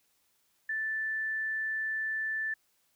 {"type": "tone", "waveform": "sine", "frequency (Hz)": 1760, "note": "A6", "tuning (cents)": 0, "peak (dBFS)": -30, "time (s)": [0.69, 2.54], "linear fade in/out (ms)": 5, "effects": ["white hiss -72 dBFS RMS until 2.95 s"]}